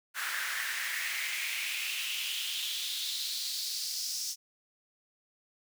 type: noise with high-pass filter sweep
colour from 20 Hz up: pink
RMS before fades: -35 dBFS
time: 0.14-4.36 s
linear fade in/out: 50 ms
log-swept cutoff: 1500 to 5600 Hz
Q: 3.9
effects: none

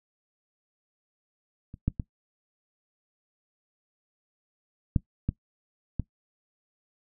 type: clicks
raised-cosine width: 5 ms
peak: -29 / -12 / -17 / -10 / -13 / -15 dBFS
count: 6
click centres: 1.741 / 1.88 / 1.998 / 4.962 / 5.29 / 5.997 s
effects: noise-tail reverb RT60 0.1 s tail -19 dB re dry

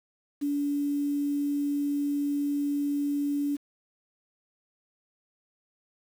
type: tone with quantisation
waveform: sine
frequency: 287 Hz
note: D4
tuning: 40 cents flat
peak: -25 dBFS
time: 0.41-3.57 s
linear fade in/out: 20 ms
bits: 8
effects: none

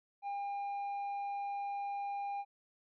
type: tone with tanh clipping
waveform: sine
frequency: 804 Hz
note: G5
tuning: 44 cents sharp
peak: -37 dBFS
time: 0.22-2.45 s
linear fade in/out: 50 ms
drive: 4 dB
effects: none

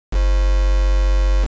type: tone with quantisation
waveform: sine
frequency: 47.58 Hz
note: F#1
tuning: 49 cents sharp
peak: -12 dBFS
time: 0.11-1.48 s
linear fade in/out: 50 ms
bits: 4
effects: resampled to 16000 Hz

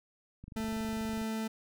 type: click train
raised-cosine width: 5 ms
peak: -34 dBFS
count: 20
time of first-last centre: 0.44-1.216 s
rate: 24.5 Hz
type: tone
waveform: 40% pulse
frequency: 221 Hz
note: A3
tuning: 8 cents sharp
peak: -32 dBFS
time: 0.56-1.48 s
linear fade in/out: 10 ms
effects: none

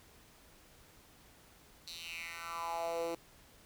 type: tone with high-pass filter sweep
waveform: 10% pulse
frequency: 167.8 Hz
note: E3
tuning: 31 cents sharp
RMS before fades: -40 dBFS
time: 1.87-3.15 s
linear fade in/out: 5 ms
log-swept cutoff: 4200 to 380 Hz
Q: 4.3
effects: pink hiss -61 dBFS RMS until 3.65 s

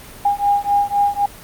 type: beating tone pair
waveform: sine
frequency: 810 / 813.9 Hz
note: G#5 / G#5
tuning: -43 / -35 cents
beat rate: 3.9 Hz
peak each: -17 dBFS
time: 0.25-1.26 s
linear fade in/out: 5 ms
effects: pink hiss -38 dBFS RMS until 1.43 s + Opus 32 kbps

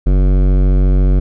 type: tone with hard clipping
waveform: sine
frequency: 47.06 Hz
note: F#1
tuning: 30 cents sharp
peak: -10 dBFS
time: 0.06-1.2 s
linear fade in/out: 10 ms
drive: 16 dB
effects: none

